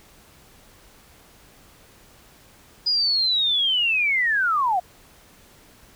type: linear sweep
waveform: sine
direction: down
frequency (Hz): 4978 to 689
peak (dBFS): -18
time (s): 2.86-4.8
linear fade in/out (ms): 10
effects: pink hiss -52 dBFS RMS until 5.95 s